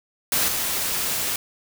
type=noise with level steps; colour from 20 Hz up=white; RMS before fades=-21 / -25 dBFS; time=0.32-1.36 s; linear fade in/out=2 ms; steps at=0.48 s; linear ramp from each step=5 ms; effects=none